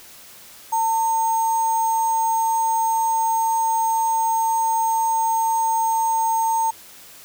sine tone with sample-and-hold, 901 Hz, A5, 41 cents sharp, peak -17 dBFS, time 0.72-6.71 s, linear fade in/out 10 ms, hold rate 7350 Hz, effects white hiss -44 dBFS RMS until 7.24 s

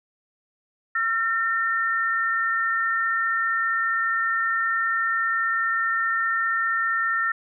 sine tone pair together, 1359.7 / 1815 Hz, F6 / A#6, -47 / -47 cents, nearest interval perfect fourth, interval 500 cents, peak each -24 / -23 dBFS, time 0.95-7.32 s, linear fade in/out 5 ms, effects none

